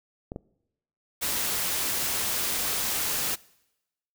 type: clicks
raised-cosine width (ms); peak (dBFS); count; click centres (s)
2; -21; 2; 0.319 / 0.361
type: noise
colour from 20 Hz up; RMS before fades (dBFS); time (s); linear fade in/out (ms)
white; -28; 1.21-3.36; 20
effects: noise-tail reverb RT60 0.9 s tail -23 dB re dry